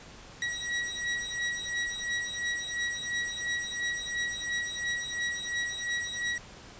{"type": "beating tone pair", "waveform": "sawtooth", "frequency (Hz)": [1916, 1918.9], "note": ["A#6", "A#6"], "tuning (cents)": [47, 50], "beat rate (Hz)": 2.9, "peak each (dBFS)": -30, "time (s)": [0.42, 6.38], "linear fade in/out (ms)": 2, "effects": ["pink hiss -49 dBFS RMS until 6.79 s", "resampled to 16000 Hz"]}